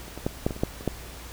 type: clicks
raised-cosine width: 2 ms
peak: -28 / -23 / -11 / -9 / -18 / -25 / -9 / -26 / -10 dBFS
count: 9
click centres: 0.081 / 0.176 / 0.265 / 0.465 / 0.508 / 0.564 / 0.635 / 0.809 / 0.877 s
effects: added 59 Hz sine -43 dBFS peak until 1.32 s + pink hiss -43 dBFS RMS until 1.32 s